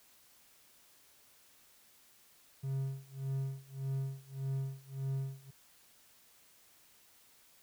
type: tone with tremolo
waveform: triangle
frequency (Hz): 135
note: C#3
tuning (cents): -45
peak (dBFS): -30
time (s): 2.63-5.51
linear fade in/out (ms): 10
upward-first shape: sine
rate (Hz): 1.7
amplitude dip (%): 95
effects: white hiss -64 dBFS RMS until 7.62 s